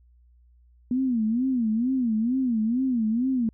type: tone with vibrato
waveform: sine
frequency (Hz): 239.3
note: A#3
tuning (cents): +46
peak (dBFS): -21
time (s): 0.91-3.49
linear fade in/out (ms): 2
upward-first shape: sine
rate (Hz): 2.2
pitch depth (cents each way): 180
effects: added 60 Hz sine -54 dBFS peak until 3.53 s